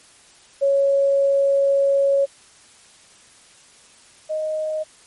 sine tone pair in turn, 554.4 / 622.3 Hz, C#5 / D#5, 0 / 0 cents, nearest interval major second, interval 200 cents, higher second, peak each -14 / -21 dBFS, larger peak first, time 0.61-2.26 / 4.29-4.84 s, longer first, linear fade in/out 20 ms, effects white hiss -50 dBFS RMS until 5.06 s + MP3 48 kbps

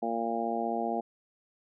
harmonic tone, 115.5 Hz, A#2, 16 cents flat, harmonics 2 / 3 / 4 / 5 / 6 / 7, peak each -35 / -37 / -37 / -39 / -33 / -35 dBFS, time 0.02-1.01 s, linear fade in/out 10 ms, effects none

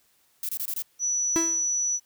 violet noise bursts, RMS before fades -30 dBFS, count 5, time 0.43-0.822 s, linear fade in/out 2 ms, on 60 ms, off 23 ms
sine tone, 5920 Hz, F#8, in tune, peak -23 dBFS, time 0.99-2 s, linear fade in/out 50 ms
45% pulse tone with exponential decay, 329.6 Hz, E4, in tune, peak -20 dBFS, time 1.36-1.68 s, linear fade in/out 0 ms, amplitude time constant 68 ms
effects white hiss -65 dBFS RMS until 2.05 s

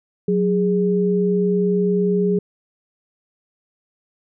sine tone pair together, 183.5 / 412.3 Hz, F#3 / G#4, -14 / -13 cents, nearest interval octave + major second, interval 1401 cents, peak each -18 dBFS, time 0.28-2.39 s, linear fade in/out 5 ms, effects none

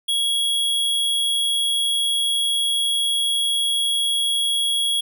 square tone, 3322 Hz, G#7, in tune, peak -19 dBFS, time 0.08-5.01 s, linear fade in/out 10 ms, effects none

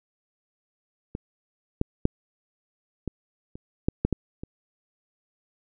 clicks, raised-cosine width 3 ms, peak -18 / -9 / -6 / -16 / -26 / -8 / -8 / -10 / -22 dBFS, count 9, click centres 1.151 / 1.814 / 2.054 / 3.077 / 3.555 / 3.885 / 4.05 / 4.127 / 4.435 s, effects none

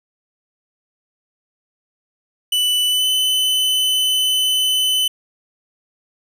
45% pulse tone with pitch glide, 2980 to 3022 Hz, F#7 to F#7, +12 to +36 cents, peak -15 dBFS, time 2.52-5.08 s, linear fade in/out 5 ms, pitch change +24 cents, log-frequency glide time 2.88-3.06 s, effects none

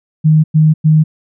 sine tone bursts, 155.56 Hz, D#3, in tune, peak -5 dBFS, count 3, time 0.24-1.04 s, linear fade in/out 20 ms, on 200 ms, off 100 ms, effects none

